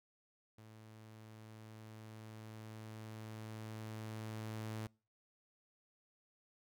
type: tone with level ramp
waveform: sawtooth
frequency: 109.5 Hz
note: A2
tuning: 8 cents flat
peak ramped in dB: -52 to -37 dBFS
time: 0.58-4.87 s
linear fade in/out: 5 ms
effects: noise-tail reverb RT60 0.4 s tail -26 dB re dry